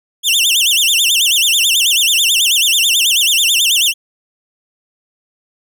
sawtooth tone with vibrato, 3119 Hz, G7, 9 cents flat, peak -7 dBFS, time 0.23-3.94 s, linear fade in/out 50 ms, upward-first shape sine, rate 9.2 Hz, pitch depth 270 cents each way, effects none

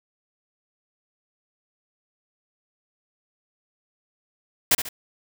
white noise with echo, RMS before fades -17 dBFS, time 4.71-4.75 s, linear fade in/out 5 ms, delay 70 ms, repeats 2, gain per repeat -9 dB, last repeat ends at 4.89 s, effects none

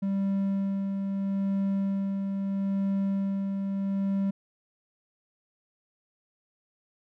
triangle tone with tremolo, 196 Hz, G3, in tune, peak -22 dBFS, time 0.02-4.31 s, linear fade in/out 10 ms, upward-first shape sine, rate 0.77 Hz, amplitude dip 35%, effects none

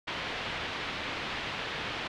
white low-pass noise, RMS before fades -36 dBFS, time 0.07-2.08 s, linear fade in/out 10 ms, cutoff 3400 Hz, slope 24 dB/octave, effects none

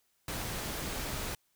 pink noise, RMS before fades -37 dBFS, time 0.28-1.35 s, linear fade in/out 2 ms, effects white hiss -74 dBFS RMS until 1.55 s

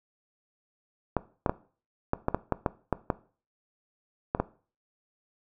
clicks, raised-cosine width 1 ms, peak -10 dBFS, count 12, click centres 1.167 / 1.462 / 1.495 / 2.134 / 2.284 / 2.346 / 2.523 / 2.662 / 2.927 / 3.102 / 4.349 / 4.4 s, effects noise-tail reverb RT60 0.4 s tail -18 dB re dry

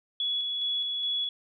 sine tone with tremolo, 3384 Hz, G#7, 32 cents sharp, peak -26 dBFS, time 0.2-1.29 s, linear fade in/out 2 ms, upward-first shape square, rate 2.4 Hz, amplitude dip 25%, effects none

